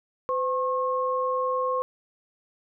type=tone pair together; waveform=sine; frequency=510 / 1080.7 Hz; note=C5 / C#6; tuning=-44 / -44 cents; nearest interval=octave + minor second; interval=1300 cents; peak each=-26 / -26 dBFS; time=0.29-1.82 s; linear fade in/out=0 ms; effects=none